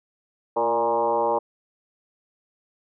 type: tone with frequency modulation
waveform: sine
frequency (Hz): 703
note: F5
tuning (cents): +11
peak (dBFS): -19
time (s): 0.56-1.39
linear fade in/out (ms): 10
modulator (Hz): 119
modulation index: 2.6
effects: none